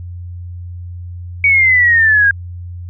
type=exponential sweep; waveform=sine; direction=down; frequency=2264 to 1610 Hz; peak=-7 dBFS; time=1.44-2.31 s; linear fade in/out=2 ms; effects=added 88 Hz sine -25 dBFS peak until 2.89 s